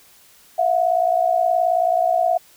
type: tone pair together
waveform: sine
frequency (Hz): 666.2 / 725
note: E5 / F#5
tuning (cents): +18 / -35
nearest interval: minor second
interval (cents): 147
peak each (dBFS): -18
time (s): 0.58-2.38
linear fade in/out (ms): 10
effects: white hiss -51 dBFS RMS until 2.56 s